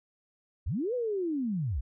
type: linear two-way sweep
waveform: sine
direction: up then down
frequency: 49.21 to 510 to 49.21 Hz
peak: -28 dBFS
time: 0.66-1.81 s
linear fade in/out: 10 ms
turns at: 0.94 s
effects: none